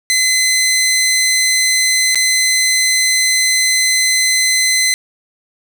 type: tone with dropouts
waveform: 15% pulse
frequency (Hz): 2040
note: C7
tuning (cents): -44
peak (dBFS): -5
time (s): 0.1-4.94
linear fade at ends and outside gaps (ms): 0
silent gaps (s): 2.147-2.156
effects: none